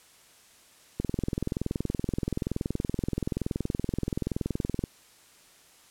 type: click train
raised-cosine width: 3 ms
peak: -15 dBFS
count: 82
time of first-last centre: 1-4.839 s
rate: 21.1 Hz
effects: white hiss -57 dBFS RMS until 5.9 s + low-pass 11000 Hz 12 dB/octave